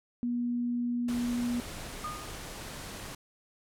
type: tone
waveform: sine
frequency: 241.2 Hz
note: B3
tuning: 41 cents flat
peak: -28 dBFS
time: 0.23-1.6 s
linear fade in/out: 0 ms
type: low-pass noise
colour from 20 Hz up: pink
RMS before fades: -42 dBFS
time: 1.08-3.15 s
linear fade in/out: 5 ms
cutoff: 12000 Hz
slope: 24 dB/octave
type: tone with exponential decay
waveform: sine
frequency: 1226 Hz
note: D#6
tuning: 26 cents flat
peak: -32 dBFS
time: 2.04-2.5 s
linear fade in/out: 5 ms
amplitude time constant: 100 ms
effects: none